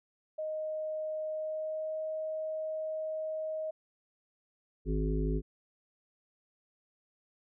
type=tone with pitch glide; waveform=sine; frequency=622.3 to 628.1 Hz; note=D#5 to D#5; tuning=0 to +16 cents; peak=-33 dBFS; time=0.38-3.71 s; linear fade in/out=10 ms; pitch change=+16 cents; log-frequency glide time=1.3-2.01 s
type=harmonic tone; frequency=52.4 Hz; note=G#1; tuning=16 cents sharp; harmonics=1 / 3 / 5 / 7 / 8; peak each=-30 / -35 / -37 / -38 / -39 dBFS; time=4.85-5.42 s; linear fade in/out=50 ms
effects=none